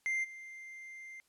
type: tone with level steps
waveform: triangle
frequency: 2093 Hz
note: C7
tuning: in tune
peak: -29 / -44 dBFS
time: 0.06-1.2 s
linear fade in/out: 0 ms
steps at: 0.23 s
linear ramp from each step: 20 ms
effects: white hiss -73 dBFS RMS until 1.28 s + low-pass 11000 Hz 12 dB/octave